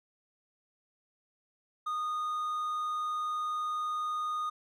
triangle tone, 1232 Hz, D#6, 17 cents flat, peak -29 dBFS, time 1.86-4.5 s, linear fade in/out 10 ms, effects none

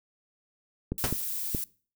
clicks, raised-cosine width 3 ms, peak -16 dBFS, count 3, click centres 0.92 / 1.126 / 1.548 s
violet noise, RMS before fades -33 dBFS, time 0.98-1.64 s, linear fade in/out 2 ms
pink noise with exponential decay, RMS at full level -25 dBFS, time 1.04-1.18 s, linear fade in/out 0 ms, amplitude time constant 29 ms
effects noise-tail reverb RT60 0.4 s tail -22 dB re dry

